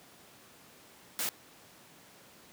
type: noise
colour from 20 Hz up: white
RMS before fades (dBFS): -33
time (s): 1.19-1.29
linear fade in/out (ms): 0
effects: pink hiss -56 dBFS RMS until 2.52 s + high-pass 150 Hz 12 dB/octave